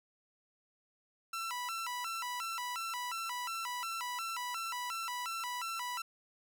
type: tone with vibrato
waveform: sawtooth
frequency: 1150 Hz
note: D6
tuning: 37 cents flat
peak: -33 dBFS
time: 1.33-6.02 s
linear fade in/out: 5 ms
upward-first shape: square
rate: 2.8 Hz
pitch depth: 270 cents each way
effects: none